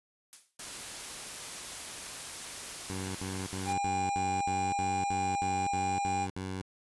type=noise with exponential decay; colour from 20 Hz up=blue; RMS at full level=-43 dBFS; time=0.33-0.57 s; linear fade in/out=0 ms; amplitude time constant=51 ms
type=noise; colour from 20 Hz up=white; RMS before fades=-41 dBFS; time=0.59-3.73 s; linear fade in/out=5 ms
type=tone bursts; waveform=15% pulse; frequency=94.3 Hz; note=F#2; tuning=33 cents sharp; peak=-29 dBFS; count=12; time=2.9-6.615 s; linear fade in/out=0 ms; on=250 ms; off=65 ms
type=harmonic tone; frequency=804 Hz; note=G5; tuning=44 cents sharp; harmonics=1 / 3 / 5 / 7 / 9 / 10; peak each=-29 / -42 / -51 / -54 / -47 / -50 dBFS; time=3.65-6.28 s; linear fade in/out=50 ms
effects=resampled to 24000 Hz